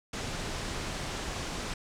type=low-pass noise; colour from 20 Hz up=pink; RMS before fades=-36 dBFS; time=0.13-1.74 s; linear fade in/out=5 ms; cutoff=8000 Hz; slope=24 dB/octave; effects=none